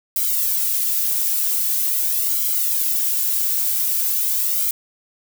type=noise with flanger; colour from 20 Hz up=violet; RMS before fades=-20 dBFS; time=0.16-4.71 s; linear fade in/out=2 ms; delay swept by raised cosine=1.1 to 2.9 ms; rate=0.44 Hz; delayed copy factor=-0.7; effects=none